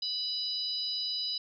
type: harmonic tone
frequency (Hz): 987.8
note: B5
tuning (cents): 0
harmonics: 3 / 4 / 5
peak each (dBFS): -42 / -35 / -33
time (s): 0.02-1.38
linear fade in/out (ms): 5
effects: none